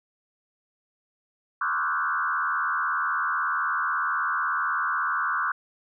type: tone with frequency modulation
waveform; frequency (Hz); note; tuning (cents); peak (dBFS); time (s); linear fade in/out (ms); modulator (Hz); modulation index
sine; 1307; E6; -15; -23; 1.61-5.52; 5; 78.1; 3.2
effects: none